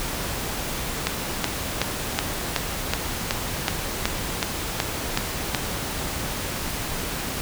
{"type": "click train", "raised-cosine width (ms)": 0.2, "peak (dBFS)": -3, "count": 13, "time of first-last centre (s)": [1.07, 5.548], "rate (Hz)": 2.68, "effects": ["pink hiss -29 dBFS RMS until 7.41 s"]}